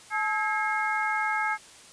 harmonic tone with a mistuned harmonic, 430 Hz, A4, 40 cents flat, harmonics 2 / 3 / 4 / 5, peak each -29 / -31 / -30 / -31 dBFS, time 0.1-1.58 s, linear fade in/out 50 ms, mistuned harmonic 4, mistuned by -89 cents, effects white hiss -50 dBFS RMS until 1.92 s + resampled to 22050 Hz

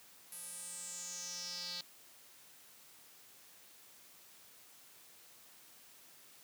square tone with band-pass filter sweep, 177.2 Hz, F3, 25 cents sharp, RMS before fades -45 dBFS, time 0.32-1.81 s, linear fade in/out 2 ms, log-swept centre 11000 to 4300 Hz, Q 5.9, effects white hiss -60 dBFS RMS until 6.43 s + high-pass 100 Hz 12 dB/octave

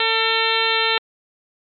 harmonic tone, 449.7 Hz, A4, 38 cents sharp, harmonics 1 / 2 / 3 / 4 / 5 / 6 / 7 / 8 / 9, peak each -25 / -25 / -25 / -25 / -25 / -25 / -25 / -25 / -25 dBFS, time 0-0.98 s, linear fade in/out 2 ms, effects MP3 64 kbps

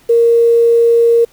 sine tone with quantisation, 466.2 Hz, A#4, in tune, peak -6 dBFS, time 0.09-1.25 s, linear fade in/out 10 ms, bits 6, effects pink hiss -49 dBFS RMS until 1.32 s

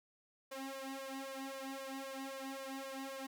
sawtooth tone with flanger, 269.2 Hz, C4, 49 cents sharp, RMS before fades -45 dBFS, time 0.51-3.27 s, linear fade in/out 10 ms, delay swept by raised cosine 1.7 to 2.7 ms, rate 3.8 Hz, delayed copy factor +0.95, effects none

